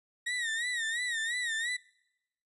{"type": "tone with vibrato", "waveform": "35% pulse", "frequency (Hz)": 1879, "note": "A#6", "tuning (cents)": 13, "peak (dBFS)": -29, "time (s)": [0.26, 1.77], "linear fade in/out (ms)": 10, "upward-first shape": "sine", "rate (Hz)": 2.9, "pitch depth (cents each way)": 100, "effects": ["noise-tail reverb RT60 0.9 s tail -24 dB re dry", "resampled to 24000 Hz"]}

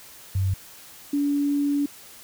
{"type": "tone pair in turn", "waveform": "sine", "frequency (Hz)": [95.5, 286.2], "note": ["G2", "D4"], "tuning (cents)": [-45, -45], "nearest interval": "octave + perfect fifth", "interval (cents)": 1900, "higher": "second", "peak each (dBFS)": -20, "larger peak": "neither", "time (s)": [[0.35, 0.54], [1.13, 1.86]], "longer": "second", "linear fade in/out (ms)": 5, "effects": ["white hiss -46 dBFS RMS until 2.23 s"]}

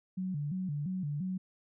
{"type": "tone with vibrato", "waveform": "sine", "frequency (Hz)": 164.81, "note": "E3", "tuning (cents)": 0, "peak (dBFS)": -32, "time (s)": [0.17, 1.38], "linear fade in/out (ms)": 10, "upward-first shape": "square", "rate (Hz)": 2.9, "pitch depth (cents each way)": 210, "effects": []}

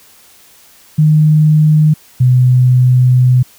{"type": "tone pair in turn", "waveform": "sine", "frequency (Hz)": [153.6, 126.27], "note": ["D#3", "B2"], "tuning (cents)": [-22, 39], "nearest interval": "minor third", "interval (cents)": 339, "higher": "first", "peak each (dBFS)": -5, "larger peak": "neither", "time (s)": [[0.98, 1.94], [2.2, 3.43]], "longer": "second", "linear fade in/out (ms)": 10, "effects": ["white hiss -44 dBFS RMS until 3.58 s"]}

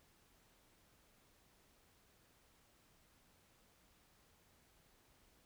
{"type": "silence", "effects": ["pink hiss -71 dBFS RMS until 5.45 s"]}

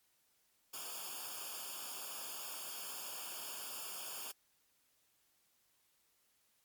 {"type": "noise with comb filter", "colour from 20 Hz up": "white", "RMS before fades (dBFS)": -45, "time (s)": [0.73, 4.32], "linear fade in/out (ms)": 10, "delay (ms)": 0.5, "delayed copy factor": -0.95, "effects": ["white hiss -75 dBFS RMS until 6.64 s", "MP3 96 kbps"]}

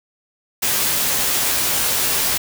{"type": "noise with comb filter", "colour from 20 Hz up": "white", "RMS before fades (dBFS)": -19, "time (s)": [0.62, 2.38], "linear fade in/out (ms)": 10, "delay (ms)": 15, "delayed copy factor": 0.6, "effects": []}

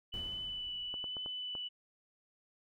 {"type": "tone with vibrato", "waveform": "sine", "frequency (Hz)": 2984, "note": "F#7", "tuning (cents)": 14, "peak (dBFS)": -38, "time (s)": [0.12, 1.69], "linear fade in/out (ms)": 20, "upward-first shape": "triangle", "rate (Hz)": 1.1, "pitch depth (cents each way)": 15}
{"type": "noise with exponential decay", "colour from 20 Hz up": "brown", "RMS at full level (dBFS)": -43, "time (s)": [0.14, 1.43], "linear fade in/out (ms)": 0, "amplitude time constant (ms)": 280}
{"type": "clicks", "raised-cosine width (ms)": 1, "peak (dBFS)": -33, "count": 5, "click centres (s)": [0.941, 1.042, 1.168, 1.261, 1.552]}
{"effects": []}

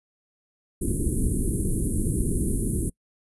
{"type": "band-stop noise", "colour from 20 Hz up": "pink", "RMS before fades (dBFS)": -24, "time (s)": [0.81, 2.9], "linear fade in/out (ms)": 10, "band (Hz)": [390, 9500], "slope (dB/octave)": 48, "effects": ["noise-tail reverb RT60 0.1 s tail -25 dB re dry", "resampled to 24000 Hz"]}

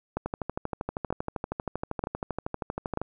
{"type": "two click trains", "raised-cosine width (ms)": 1, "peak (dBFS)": [-14, -16], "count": [4, 36], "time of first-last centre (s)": [[0.17, 2.974], [0.26, 3.016]], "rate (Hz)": [1.07, 12.7], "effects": []}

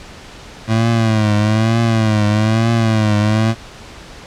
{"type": "tone with vibrato", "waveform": "25% pulse", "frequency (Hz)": 110, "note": "A2", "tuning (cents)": 0, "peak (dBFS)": -8, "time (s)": [0.67, 3.55], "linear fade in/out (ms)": 50, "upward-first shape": "triangle", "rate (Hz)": 1.1, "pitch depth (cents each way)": 100, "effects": ["pink hiss -36 dBFS RMS until 4.26 s", "low-pass 6000 Hz 12 dB/octave"]}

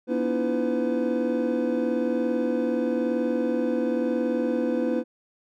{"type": "tone cluster", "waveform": "triangle", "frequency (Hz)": [240.6, 282.9, 320.3, 341.3, 504], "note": ["B3", "C#4", "E4", "F4", "B4"], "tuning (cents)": [-45, 35, -50, -40, 35], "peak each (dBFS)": [-25, -29, -28, -31, -25], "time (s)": [0.07, 5.04], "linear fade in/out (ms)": 50, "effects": []}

